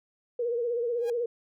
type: tone with vibrato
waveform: sine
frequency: 474.6 Hz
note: A#4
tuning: 31 cents sharp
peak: -26 dBFS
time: 0.39-1.26 s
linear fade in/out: 5 ms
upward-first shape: sine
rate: 16 Hz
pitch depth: 61 cents each way
type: tone with exponential growth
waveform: sawtooth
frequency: 816 Hz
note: G#5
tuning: 31 cents flat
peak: -34 dBFS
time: 0.96-1.1 s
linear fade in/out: 2 ms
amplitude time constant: 29 ms
effects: none